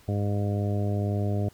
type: harmonic tone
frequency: 102 Hz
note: G#2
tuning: 31 cents flat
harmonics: 1 / 2 / 3 / 4 / 5 / 6 / 7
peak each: -25 / -32 / -36 / -36 / -41 / -37 / -41 dBFS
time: 0.08-1.49 s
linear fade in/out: 5 ms
effects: pink hiss -57 dBFS RMS until 1.53 s